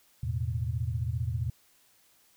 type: chord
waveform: sine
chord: E suspended fourth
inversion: none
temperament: equal with one note detuned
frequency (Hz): 82.41 / 110 / 125.12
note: E2 / A2 / B2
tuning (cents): 0 / 0 / +23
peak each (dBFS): -33 / -32 / -33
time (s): 0.23-1.5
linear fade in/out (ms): 5
effects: white hiss -64 dBFS RMS until 2.36 s